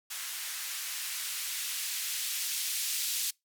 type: noise with band-pass filter sweep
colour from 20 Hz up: violet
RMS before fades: -35 dBFS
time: 0.1-3.31 s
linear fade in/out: 10 ms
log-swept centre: 1400 to 3300 Hz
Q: 0.86
effects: noise-tail reverb RT60 0.2 s tail -26 dB re dry